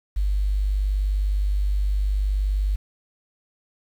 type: tone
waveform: sine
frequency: 49.67 Hz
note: G1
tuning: 24 cents sharp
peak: -19 dBFS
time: 0.16-2.76 s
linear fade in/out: 10 ms
effects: 8-bit